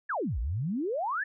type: exponential two-way sweep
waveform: sine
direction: down then up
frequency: 1829 to 51.91 to 1829 Hz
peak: -28 dBFS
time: 0.09-1.24 s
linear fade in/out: 10 ms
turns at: 0.39 s
effects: none